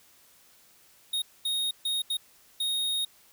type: tone bursts at uneven times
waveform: square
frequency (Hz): 3729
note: A#7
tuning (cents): 0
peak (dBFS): -27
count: 5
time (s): 1.13-1.22 / 1.45-1.71 / 1.85-2.02 / 2.1-2.17 / 2.6-3.05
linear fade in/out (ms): 5
effects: white hiss -59 dBFS RMS until 3.32 s